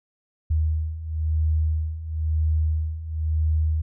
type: beating tone pair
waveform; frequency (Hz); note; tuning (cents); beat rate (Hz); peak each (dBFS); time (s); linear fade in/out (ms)
sine; 77.78 / 78.77; D#2 / D#2; 0 / +22; 0.99; -26 / -22; 0.5-3.82; 10
effects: none